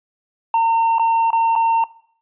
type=tone with dropouts; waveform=triangle; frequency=912 Hz; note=A#5; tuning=38 cents flat; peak=-11 dBFS; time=0.54-1.84 s; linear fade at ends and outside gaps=2 ms; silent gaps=0.984-0.995 / 1.305-1.33 / 1.554-1.56 s; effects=noise-tail reverb RT60 0.6 s tail -21 dB re dry + resampled to 8000 Hz